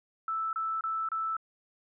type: tone bursts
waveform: sine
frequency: 1318 Hz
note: E6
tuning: 1 cent flat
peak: -29 dBFS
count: 4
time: 0.28-1.367 s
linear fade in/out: 2 ms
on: 250 ms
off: 29 ms
effects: none